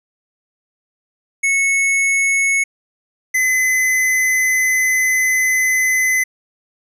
square tone pair in turn, 2200 / 2030 Hz, C#7 / B6, -14 / +47 cents, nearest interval minor second, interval 139 cents, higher first, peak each -14 dBFS, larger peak neither, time 1.43-2.64 / 3.34-6.24 s, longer second, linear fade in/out 10 ms, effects resampled to 32000 Hz + 9-bit

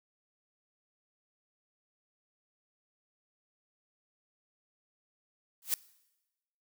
blue noise with exponential growth, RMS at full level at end -25 dBFS, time 5.62-5.74 s, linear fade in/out 1 ms, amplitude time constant 25 ms, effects noise-tail reverb RT60 1.0 s tail -21 dB re dry

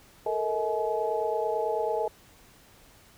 sine tone cluster, 436.4 / 465.5 / 636 / 849 Hz, A4 / A#4 / D#5 / G#5, -14 / -2 / +38 / +38 cents, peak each -31 dBFS, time 0.26-2.08 s, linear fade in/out 5 ms, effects pink hiss -56 dBFS RMS until 3.17 s

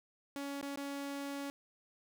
sawtooth tone with dropouts, 280.6 Hz, C#4, 21 cents sharp, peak -35 dBFS, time 0.36-1.5 s, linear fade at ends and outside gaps 0 ms, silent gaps 0.612-0.627 / 0.758-0.774 s, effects none

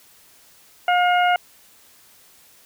harmonic tone, 714 Hz, F5, 38 cents sharp, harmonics 1 / 2 / 3 / 4, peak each -16 / -22 / -26 / -28 dBFS, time 0.88-1.36 s, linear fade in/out 2 ms, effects white hiss -52 dBFS RMS until 2.65 s

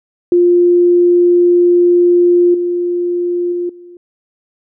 sine tone with level steps, 351.2 Hz, F4, 10 cents sharp, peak -6 / -13 / -15 / -33 dBFS, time 0.32-3.97 s, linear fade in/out 2 ms, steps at 2.54 / 3.52 / 3.69 s, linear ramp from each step 5 ms, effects none

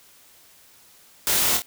white noise with echo, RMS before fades -22 dBFS, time 1.27-1.57 s, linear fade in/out 0 ms, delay 25 ms, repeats 2, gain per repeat -5 dB, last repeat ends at 1.62 s, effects white hiss -53 dBFS RMS until 1.66 s

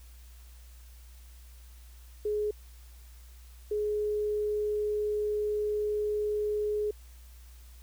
sine tone bursts at uneven times, 420.2 Hz, G#4, 20 cents sharp, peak -27 dBFS, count 2, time 2.25-2.51 / 3.71-6.91 s, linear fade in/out 5 ms, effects added 60 Hz sine -48 dBFS peak until 7.82 s + white hiss -60 dBFS RMS until 7.82 s

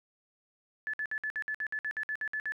sine tone bursts, 1730 Hz, A6, 30 cents flat, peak -31 dBFS, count 14, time 0.87-2.521 s, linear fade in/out 0 ms, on 65 ms, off 57 ms, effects 12-bit

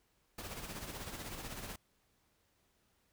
pink noise with tremolo, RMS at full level -43 dBFS, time 0.38-1.76 s, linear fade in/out 5 ms, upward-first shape sine, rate 16 Hz, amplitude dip 50%, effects pink hiss -75 dBFS RMS until 3.12 s

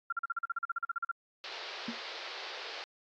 sine tone bursts, 1379 Hz, F6, 22 cents flat, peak -30 dBFS, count 16, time 0.1-1.115 s, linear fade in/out 5 ms, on 25 ms, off 41 ms
white band-pass noise, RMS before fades -43 dBFS, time 1.44-2.84 s, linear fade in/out 0 ms, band 370 to 4800 Hz, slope 48 dB/octave
sine tone with exponential decay, 233.1 Hz, A#3, in tune, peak -31 dBFS, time 1.88-1.99 s, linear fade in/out 5 ms, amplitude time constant 23 ms
effects AAC 64 kbps

